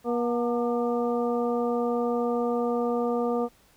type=harmonic tone with a mistuned harmonic; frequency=239.5 Hz; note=A#3; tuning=47 cents sharp; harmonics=1 / 2 / 3 / 4 / 5; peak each=-28 / -26 / -32 / -40 / -36 dBFS; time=0.04-3.49 s; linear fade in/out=50 ms; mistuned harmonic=4; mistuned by=-83 cents; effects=pink hiss -60 dBFS RMS until 3.76 s